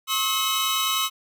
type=tone cluster; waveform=sawtooth; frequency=1079 / 1286 / 3008 / 3828 Hz; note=C#6 / E6 / F#7 / A#7; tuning=-47 / -43 / +28 / +45 cents; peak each=-24 dBFS; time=0.07-1.1 s; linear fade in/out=50 ms; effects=none